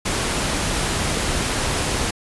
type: noise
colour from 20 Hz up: pink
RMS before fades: -22 dBFS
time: 0.05-2.11 s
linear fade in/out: 10 ms
effects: resampled to 24000 Hz